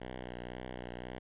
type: tone with vibrato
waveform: 5% pulse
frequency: 61.74 Hz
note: B1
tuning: in tune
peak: -30 dBFS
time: 0-1.19 s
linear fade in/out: 10 ms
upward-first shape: triangle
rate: 1.9 Hz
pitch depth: 50 cents each way
effects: resampled to 8000 Hz